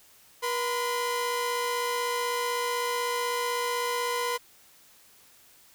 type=tone pair together; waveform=sawtooth; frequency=481 / 1018 Hz; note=B4 / C6; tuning=-46 / -48 cents; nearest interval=octave + minor second; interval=1298 cents; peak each=-26 dBFS; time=0.42-4.38 s; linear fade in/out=20 ms; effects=white hiss -57 dBFS RMS until 5.74 s